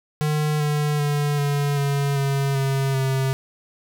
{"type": "tone with pitch steps", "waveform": "square", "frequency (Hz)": [151.4, 148.71, 146.07, 143.48, 140.94, 138.43, 135.98, 133.56], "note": ["D#3", "D3", "D3", "D3", "C#3", "C#3", "C#3", "C3"], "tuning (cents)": [-47, 22, -9, -40, 29, -2, -33, 36], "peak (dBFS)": -20, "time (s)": [0.21, 3.33], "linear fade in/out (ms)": 0, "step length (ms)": 390, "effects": []}